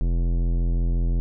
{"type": "tone with tanh clipping", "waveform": "sine", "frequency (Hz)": 42.8, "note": "F1", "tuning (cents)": -34, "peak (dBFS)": -21, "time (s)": [0.01, 1.2], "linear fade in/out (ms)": 0, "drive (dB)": 16, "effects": []}